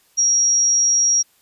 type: tone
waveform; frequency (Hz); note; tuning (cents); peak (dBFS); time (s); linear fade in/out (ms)
sine; 5660; F8; +22; -13; 0.17-1.23; 20
effects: white hiss -58 dBFS RMS until 1.41 s + resampled to 32000 Hz